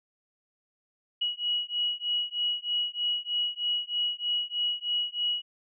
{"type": "beating tone pair", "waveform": "sine", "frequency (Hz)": [2912, 2915.2], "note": ["F#7", "F#7"], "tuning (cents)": [-28, -26], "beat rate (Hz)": 3.2, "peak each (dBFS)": -30, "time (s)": [1.21, 5.42], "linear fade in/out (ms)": 10, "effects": []}